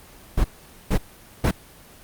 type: noise bursts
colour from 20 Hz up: brown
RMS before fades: -17 dBFS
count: 3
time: 0.37-1.512 s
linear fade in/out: 10 ms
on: 74 ms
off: 460 ms
effects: pink hiss -47 dBFS RMS until 2.03 s + Opus 24 kbps